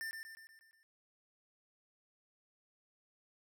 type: tone with echo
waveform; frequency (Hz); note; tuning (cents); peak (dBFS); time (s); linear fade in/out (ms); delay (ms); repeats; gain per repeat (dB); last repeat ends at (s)
square; 1792; A6; +31; -40; 0.01-0.11; 0; 120; 6; -5; 0.83
effects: none